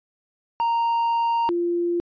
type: tone pair in turn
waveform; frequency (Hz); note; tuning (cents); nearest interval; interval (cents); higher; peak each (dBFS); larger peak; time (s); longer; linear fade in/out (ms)
triangle / sine; 929 / 346; A#5 / F4; -6 / -16; octave + perfect fourth; 1710; first; -17 / -20; first; 0.6-1.49 / 1.49-2; first; 0
effects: resampled to 11025 Hz